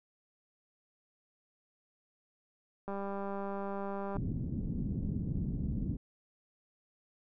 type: click train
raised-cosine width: 1 ms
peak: -26 dBFS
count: 256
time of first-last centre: 2.88-4.168 s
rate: 198 Hz
type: low-pass noise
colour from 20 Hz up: white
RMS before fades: -35 dBFS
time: 4.15-5.97 s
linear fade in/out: 5 ms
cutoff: 230 Hz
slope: 24 dB/octave
effects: none